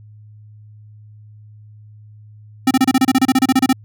square tone bursts, 261.6 Hz, C4, in tune, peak -10 dBFS, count 16, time 2.67-3.729 s, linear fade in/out 5 ms, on 39 ms, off 29 ms, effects added 106 Hz sine -39 dBFS peak until 3.84 s

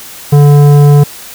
sine tone with tanh clipping, 145 Hz, D3, 22 cents flat, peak -3 dBFS, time 0.32-1.04 s, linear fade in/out 10 ms, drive 13 dB, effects white hiss -29 dBFS RMS until 1.34 s

